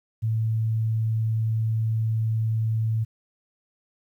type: tone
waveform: sine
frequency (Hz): 111.3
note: A2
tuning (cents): +20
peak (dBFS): -21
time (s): 0.22-3.05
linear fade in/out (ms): 20
effects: 10-bit